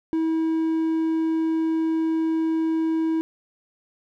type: tone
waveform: triangle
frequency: 322.5 Hz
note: E4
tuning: 38 cents flat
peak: -18 dBFS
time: 0.13-3.21 s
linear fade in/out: 0 ms
effects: none